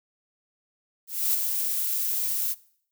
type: noise with ADSR envelope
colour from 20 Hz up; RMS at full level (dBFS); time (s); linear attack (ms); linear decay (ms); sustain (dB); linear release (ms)
violet; -22; 1.07-2.55; 270; 14; -5; 38
effects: noise-tail reverb RT60 0.6 s tail -21 dB re dry